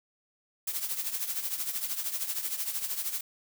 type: noise with tremolo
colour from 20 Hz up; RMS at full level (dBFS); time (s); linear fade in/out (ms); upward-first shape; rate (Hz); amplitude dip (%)
blue; -30; 0.67-3.21; 5; triangle; 13; 75
effects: none